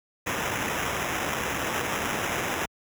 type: noise with sample-and-hold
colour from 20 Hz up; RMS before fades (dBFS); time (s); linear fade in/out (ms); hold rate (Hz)
blue; -29; 0.26-2.66; 10; 4410
effects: high-pass 60 Hz 12 dB/octave